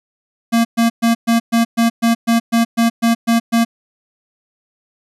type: tone bursts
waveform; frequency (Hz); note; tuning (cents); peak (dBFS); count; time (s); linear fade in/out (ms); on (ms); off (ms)
square; 231; A#3; -16; -11; 13; 0.52-3.65; 20; 130; 120
effects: resampled to 32000 Hz